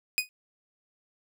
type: tone with exponential decay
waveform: sawtooth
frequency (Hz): 2489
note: D#7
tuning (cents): 0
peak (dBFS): -16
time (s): 0.18-0.29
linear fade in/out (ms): 0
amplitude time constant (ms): 22
effects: none